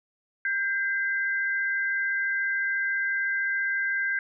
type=tone pair together; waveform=sine; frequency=1583.5 / 2041 Hz; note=G6 / C7; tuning=+17 / -44 cents; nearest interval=major third; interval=439 cents; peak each=-25 / -31 dBFS; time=0.45-4.19 s; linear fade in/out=2 ms; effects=none